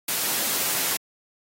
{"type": "noise", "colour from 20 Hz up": "white", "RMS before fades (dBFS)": -25, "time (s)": [0.08, 0.97], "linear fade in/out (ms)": 5, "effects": ["high-pass 150 Hz 12 dB/octave", "AAC 48 kbps"]}